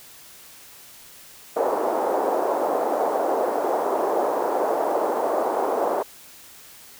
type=band-pass noise; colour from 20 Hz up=white; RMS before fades=-23 dBFS; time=1.56-6.03 s; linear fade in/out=10 ms; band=360 to 830 Hz; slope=24 dB/octave; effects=white hiss -46 dBFS RMS until 6.99 s